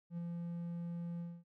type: tone with ADSR envelope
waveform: triangle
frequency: 171.2 Hz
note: F3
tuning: 34 cents flat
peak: -35 dBFS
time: 0.1-1.44 s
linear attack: 76 ms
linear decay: 15 ms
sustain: -2 dB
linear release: 240 ms
effects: none